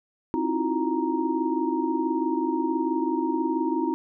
sine tone cluster, 264.2 / 316.8 / 335.4 / 361.4 / 934 Hz, C4 / D#4 / E4 / F#4 / A#5, +17 / +31 / +30 / -41 / +3 cents, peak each -29 / -27 / -29 / -32 / -30 dBFS, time 0.34-3.94 s, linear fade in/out 0 ms, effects none

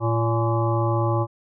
harmonic tone with a mistuned harmonic, 114.4 Hz, A#2, 32 cents flat, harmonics 1 / 3 / 5 / 7 / 9 / 10, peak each -21 / -26 / -28 / -29 / -31 / -31 dBFS, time 0-1.27 s, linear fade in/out 50 ms, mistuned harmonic 7, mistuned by +78 cents, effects none

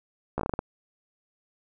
slowing click train, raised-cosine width 1 ms, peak -14 dBFS, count 8, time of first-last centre 0.38-0.591 s, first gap 14 ms, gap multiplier 1.25, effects none

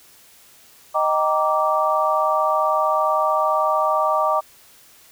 sine chord, Eb major seventh, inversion none, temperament just, 622.3 / 777.8 / 933.4 / 1166.7 Hz, Eb5 / G5 / Bb5 / D6, 0 / -14 / +2 / -12 cents, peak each -21 / -24 / -24 / -20 dBFS, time 0.94-4.41 s, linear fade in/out 20 ms, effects white hiss -50 dBFS RMS until 5.11 s

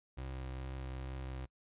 30% pulse tone with vibrato, 65.41 Hz, C2, in tune, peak -38 dBFS, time 0.17-1.46 s, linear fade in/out 10 ms, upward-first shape sine, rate 2.3 Hz, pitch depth 13 cents each way, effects noise-tail reverb RT60 0.1 s tail -23 dB re dry + resampled to 8000 Hz

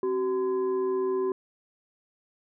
sine tone with frequency modulation, 380 Hz, F#4, 46 cents sharp, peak -24 dBFS, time 0.03-1.32 s, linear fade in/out 2 ms, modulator 645 Hz, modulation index 0.47, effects none

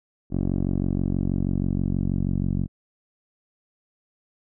10% pulse tone with low-pass filter sweep, 46.25 Hz, F#1, in tune, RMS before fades -24 dBFS, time 0.3-2.68 s, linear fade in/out 50 ms, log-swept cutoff 360 to 210 Hz, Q 1.2, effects none

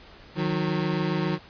25% pulse tone pair together, 154.6 / 181.84 Hz, D#3 / F#3, -11 / -30 cents, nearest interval minor third, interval 281 cents, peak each -23 dBFS, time 0.35-1.39 s, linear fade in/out 50 ms, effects pink hiss -49 dBFS RMS until 1.49 s + resampled to 11025 Hz

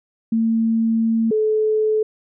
sine tone pair in turn, 225.8 / 432.2 Hz, A3 / A4, +45 / -31 cents, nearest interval major seventh, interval 1124 cents, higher second, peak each -15 / -15 dBFS, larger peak neither, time 0.32-1.31 / 1.31-2.03 s, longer first, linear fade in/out 5 ms, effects none

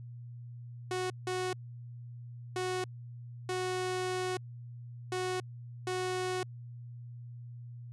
sawtooth tone bursts at uneven times, 368 Hz, F#4, 9 cents flat, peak -28 dBFS, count 6, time 0.91-1.1 / 1.27-1.53 / 2.56-2.84 / 3.49-4.37 / 5.12-5.4 / 5.87-6.43 s, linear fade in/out 2 ms, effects added 120 Hz sine -43 dBFS peak until 7.92 s + resampled to 24000 Hz

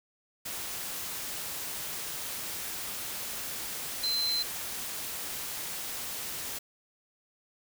sine tone in noise, 4090 Hz, C8, 40 cents flat, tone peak -27 dBFS, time 4.03-4.43 s, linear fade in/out 10 ms, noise white, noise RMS -37 dBFS, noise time 0.45-6.59 s, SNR +7 dB, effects none

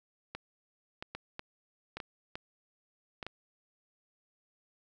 clicks, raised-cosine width 0.3 ms, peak -23 dBFS, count 9, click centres 0.35 / 1.025 / 1.15 / 1.394 / 1.97 / 2.002 / 2.355 / 3.228 / 3.266 s, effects none

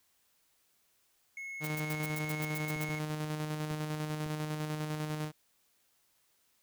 triangle tone, 2181 Hz, C#7, 29 cents flat, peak -38 dBFS, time 1.37-2.99 s, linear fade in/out 2 ms
sawtooth tone with tremolo, 153 Hz, D#3, 29 cents flat, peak -29 dBFS, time 1.6-5.32 s, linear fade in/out 50 ms, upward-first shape square, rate 10 Hz, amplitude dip 35%
blue noise bursts, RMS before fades -42 dBFS, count 10, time 1.64-2.84 s, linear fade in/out 2 ms, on 30 ms, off 100 ms
clicks, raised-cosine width 3 ms, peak -34 dBFS, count 4, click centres 2.762 / 2.892 / 3.712 / 4.263 s
effects white hiss -72 dBFS RMS until 6.62 s

